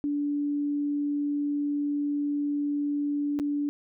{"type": "tone with dropouts", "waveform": "sine", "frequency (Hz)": 289.8, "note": "D4", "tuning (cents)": -23, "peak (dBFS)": -25, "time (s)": [0.04, 3.69], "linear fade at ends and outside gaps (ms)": 0, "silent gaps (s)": [3.39, 3.398], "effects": []}